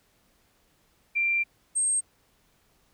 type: tone pair in turn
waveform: sine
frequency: 2367 / 8435 Hz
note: D7 / C9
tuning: +13 / +13 cents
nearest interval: octave + minor seventh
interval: 2200 cents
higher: second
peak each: -22 dBFS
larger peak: neither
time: 1.15-1.44 / 1.75-2.01 s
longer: first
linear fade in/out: 20 ms
effects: pink hiss -66 dBFS RMS until 2.93 s